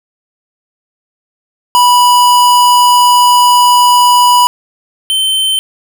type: tone pair in turn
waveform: square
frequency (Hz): 981 / 3092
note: B5 / G7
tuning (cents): -12 / -24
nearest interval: octave + minor sixth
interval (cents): 1988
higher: second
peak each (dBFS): -5 / -10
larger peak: first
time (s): 1.75-4.47 / 5.1-5.59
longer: first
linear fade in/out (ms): 0
effects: none